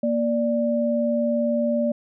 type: tone pair together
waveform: sine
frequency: 234.8 / 587.3 Hz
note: A#3 / D5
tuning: +13 / 0 cents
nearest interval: octave + major third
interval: 1587 cents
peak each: -22 dBFS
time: 0.03-1.92 s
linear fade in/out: 5 ms
effects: none